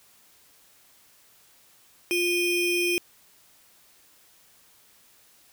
square ring-modulated tone, 1411 Hz, F6, 17 cents sharp, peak -20 dBFS, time 2.11-2.98 s, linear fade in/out 0 ms, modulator 1060 Hz, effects white hiss -58 dBFS RMS until 5.52 s

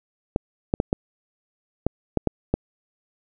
clicks, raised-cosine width 2 ms, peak -6 dBFS, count 8, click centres 0.361 / 0.739 / 0.801 / 0.929 / 1.866 / 2.173 / 2.273 / 2.54 s, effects none

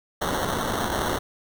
violet noise with sample-and-hold, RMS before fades -26 dBFS, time 0.21-1.19 s, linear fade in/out 10 ms, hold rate 2450 Hz, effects none

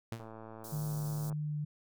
sawtooth tone with exponential decay, 114.6 Hz, A#2, 29 cents flat, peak -31 dBFS, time 0.12-0.32 s, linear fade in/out 0 ms, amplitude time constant 42 ms
click train, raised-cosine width 1 ms, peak -34 dBFS, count 126, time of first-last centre 0.2-1.326 s, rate 111 Hz
white band-stop noise, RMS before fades -49 dBFS, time 0.64-1.3 s, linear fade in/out 2 ms, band 640 to 4800 Hz, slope 24 dB/octave
sine tone with vibrato, 150 Hz, D3, 37 cents sharp, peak -33 dBFS, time 0.72-1.65 s, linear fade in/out 10 ms, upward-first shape sine, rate 2 Hz, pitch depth 9 cents each way
effects none

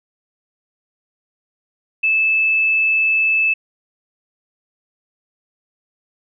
sine tone, 2621 Hz, E7, 11 cents flat, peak -13 dBFS, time 2.03-3.54 s, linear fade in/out 10 ms, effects none

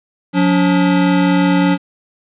square tone pair together, 179.61 / 284.9 Hz, F3 / C#4, +49 / +48 cents, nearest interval minor sixth, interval 799 cents, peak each -14 dBFS, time 0.33-1.78 s, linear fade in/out 50 ms, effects resampled to 8000 Hz + 8-bit

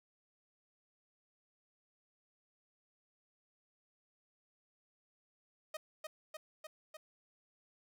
sawtooth tone with echo, 622.3 Hz, D#5, in tune, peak -36 dBFS, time 5.74-5.77 s, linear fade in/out 5 ms, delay 300 ms, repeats 4, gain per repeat -2 dB, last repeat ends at 6.97 s, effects none

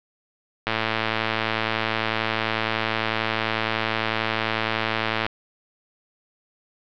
click train, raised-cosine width 0.3 ms, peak -6 dBFS, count 511, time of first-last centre 0.67-5.265 s, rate 111 Hz, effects low-pass 4000 Hz 12 dB/octave

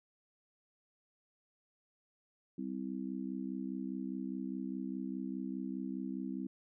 harmonic tone, 64.9 Hz, C2, 13 cents flat, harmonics 3 / 4 / 5, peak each -41 / -40 / -44 dBFS, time 2.58-6.47 s, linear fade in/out 5 ms, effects none

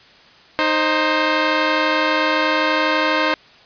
10% pulse tone pair together, 309.8 / 527 Hz, D#4 / C5, -7 / +12 cents, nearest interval major sixth, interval 919 cents, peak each -10 dBFS, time 0.59-3.34 s, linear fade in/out 0 ms, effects white hiss -47 dBFS RMS until 3.65 s + resampled to 11025 Hz

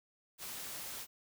white noise, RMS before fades -44 dBFS, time 0.38-1.07 s, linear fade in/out 50 ms, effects none

